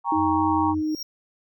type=chord; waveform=sine; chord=G diminished; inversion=none; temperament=equal with one note detuned; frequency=800 / 932.3 / 1108.7 Hz; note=G5 / Bb5 / Db6; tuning=+35 / 0 / 0 cents; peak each=-27 / -23 / -27 dBFS; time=0.04-0.75 s; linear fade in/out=50 ms
type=tone with pitch glide; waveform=sine; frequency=313.8 to 309.3 Hz; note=D#4 to D#4; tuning=+15 to -10 cents; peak=-22 dBFS; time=0.12-0.95 s; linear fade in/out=2 ms; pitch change=-25 cents; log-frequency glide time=0.6-0.74 s
type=tone with vibrato; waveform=sine; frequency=90 Hz; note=F#2; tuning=47 cents flat; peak=-31 dBFS; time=0.14-0.83 s; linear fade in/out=50 ms; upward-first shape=square; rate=4.1 Hz; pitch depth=44 cents each way
type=tone with exponential growth; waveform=square; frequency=5588 Hz; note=F8; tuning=in tune; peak=-29 dBFS; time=0.74-1.03 s; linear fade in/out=5 ms; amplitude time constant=62 ms
effects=none